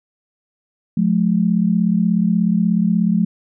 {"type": "tone pair together", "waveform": "sine", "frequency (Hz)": [178.19, 214.8], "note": ["F3", "A3"], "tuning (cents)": [35, -41], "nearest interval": "minor third", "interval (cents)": 324, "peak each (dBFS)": -16, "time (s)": [0.97, 3.25], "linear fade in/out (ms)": 5, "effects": []}